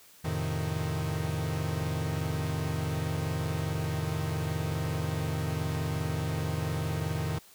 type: chord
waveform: 45% pulse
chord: F dominant seventh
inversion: none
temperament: equal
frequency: 87.31 / 110 / 130.81 / 155.56 Hz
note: F2 / A2 / C3 / Eb3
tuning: 0 / 0 / 0 / 0 cents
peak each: -35 / -37 / -38 / -32 dBFS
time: 0.24-7.39 s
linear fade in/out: 10 ms
effects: white hiss -56 dBFS RMS until 7.54 s